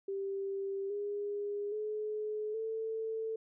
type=tone with pitch steps; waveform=sine; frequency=392.3 / 409 / 426.3 / 444.4 Hz; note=G4 / G#4 / G#4 / A4; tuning=+1 / -26 / +45 / +17 cents; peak=-34 dBFS; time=0.08-3.36 s; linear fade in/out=5 ms; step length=820 ms; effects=none